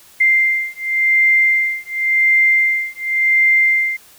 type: beating tone pair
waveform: sine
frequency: 2093 / 2093.91 Hz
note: C7 / C7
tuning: 0 / +1 cents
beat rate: 0.91 Hz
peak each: -15 dBFS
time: 0.2-3.97 s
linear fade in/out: 10 ms
effects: white hiss -46 dBFS RMS until 4.18 s